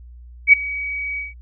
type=tone with ADSR envelope; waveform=sine; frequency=2267 Hz; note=C#7; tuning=38 cents sharp; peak=-3 dBFS; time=0.47-1.34 s; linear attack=60 ms; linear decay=9 ms; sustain=-20 dB; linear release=160 ms; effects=added 60 Hz sine -38 dBFS peak until 1.41 s